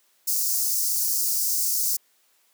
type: high-pass noise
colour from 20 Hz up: white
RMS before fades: -24 dBFS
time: 0.27-1.97 s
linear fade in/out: 10 ms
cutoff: 4900 Hz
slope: 48 dB/octave
effects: white hiss -64 dBFS RMS until 2.53 s + high-pass 300 Hz 12 dB/octave